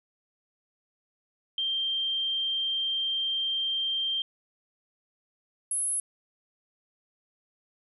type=tone pair in turn; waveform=sine; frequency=3165 / 10646 Hz; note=G7 / E9; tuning=+16 / +16 cents; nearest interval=octave + major sixth; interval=2100 cents; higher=second; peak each=-26 dBFS; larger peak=neither; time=1.58-4.22 / 5.71-6 s; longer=first; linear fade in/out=2 ms; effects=none